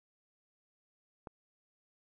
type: click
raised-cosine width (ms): 1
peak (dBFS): -30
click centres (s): 1.272
effects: none